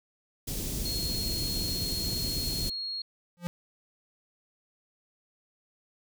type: band-stop noise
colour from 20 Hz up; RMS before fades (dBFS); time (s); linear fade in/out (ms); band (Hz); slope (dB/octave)
pink; -33; 0.47-2.7; 10; 330 to 4900; 12
type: tone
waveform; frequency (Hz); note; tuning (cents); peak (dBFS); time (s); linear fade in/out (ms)
sine; 4290; C8; +42; -32; 0.85-3.02; 5
type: tone with exponential growth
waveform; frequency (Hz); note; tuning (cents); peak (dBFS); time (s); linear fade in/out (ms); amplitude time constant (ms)
square; 174.61; F3; 0; -28; 3.37-3.47; 0; 21
effects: none